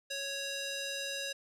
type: tone with band-pass filter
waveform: square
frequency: 554.4 Hz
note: C#5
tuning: in tune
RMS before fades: -38 dBFS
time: 0.1-1.33 s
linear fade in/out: 10 ms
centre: 4500 Hz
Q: 0.96
effects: none